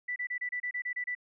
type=tone bursts; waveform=sine; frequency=1975.5 Hz; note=B6; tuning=in tune; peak=-31 dBFS; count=10; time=0.08-1.151 s; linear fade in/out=10 ms; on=81 ms; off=29 ms; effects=none